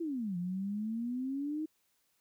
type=exponential two-way sweep; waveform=sine; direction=down then up; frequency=349.2 to 172.8 to 316.9 Hz; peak=-33 dBFS; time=0-1.66 s; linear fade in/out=10 ms; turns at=0.37 s; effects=white hiss -75 dBFS RMS until 2.2 s